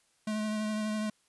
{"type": "tone with vibrato", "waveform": "square", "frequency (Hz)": 214.2, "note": "A3", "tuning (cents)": -46, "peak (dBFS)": -31, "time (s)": [0.27, 1.1], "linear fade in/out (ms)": 5, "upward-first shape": "triangle", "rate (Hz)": 12, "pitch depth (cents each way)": 21, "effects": ["white hiss -70 dBFS RMS until 1.28 s", "resampled to 24000 Hz"]}